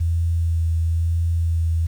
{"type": "tone with vibrato", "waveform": "sine", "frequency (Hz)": 83.1, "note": "E2", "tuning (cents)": 15, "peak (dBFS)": -17, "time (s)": [0, 1.87], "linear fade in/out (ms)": 10, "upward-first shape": "sine", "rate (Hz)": 1, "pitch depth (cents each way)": 18, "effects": ["8-bit"]}